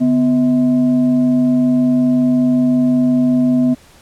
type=tone with frequency modulation; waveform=sine; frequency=249.7 Hz; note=B3; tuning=19 cents sharp; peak=-10 dBFS; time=0-3.75 s; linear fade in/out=20 ms; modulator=394 Hz; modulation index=0.37; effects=pink hiss -46 dBFS RMS until 4.01 s + low-pass 12000 Hz 12 dB/octave